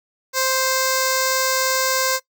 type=tone with notch filter; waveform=5% pulse; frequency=523.3 Hz; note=C5; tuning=in tune; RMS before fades=-20 dBFS; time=0.33-2.2 s; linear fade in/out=50 ms; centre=3000 Hz; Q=1.1; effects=noise-tail reverb RT60 0.1 s tail -18 dB re dry